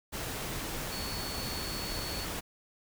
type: tone in noise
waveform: sine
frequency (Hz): 4426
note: C#8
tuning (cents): -3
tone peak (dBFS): -40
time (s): 0.91-2.26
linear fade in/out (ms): 20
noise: pink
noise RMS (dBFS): -37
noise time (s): 0.12-2.41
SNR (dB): -6
effects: none